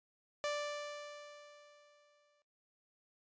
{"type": "tone with exponential decay", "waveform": "sawtooth", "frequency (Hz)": 587.3, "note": "D5", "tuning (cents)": 0, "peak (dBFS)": -30, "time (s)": [0.44, 2.42], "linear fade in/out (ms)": 0, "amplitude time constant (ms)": 430, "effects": ["noise-tail reverb RT60 0.2 s tail -19 dB re dry", "resampled to 16000 Hz"]}